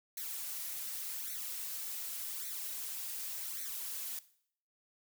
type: noise with flanger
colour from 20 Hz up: blue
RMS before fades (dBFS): -41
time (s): 0.17-4.19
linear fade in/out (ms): 2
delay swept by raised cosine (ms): 0.49 to 6.49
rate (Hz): 0.87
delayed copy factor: +1
effects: noise-tail reverb RT60 0.6 s tail -17 dB re dry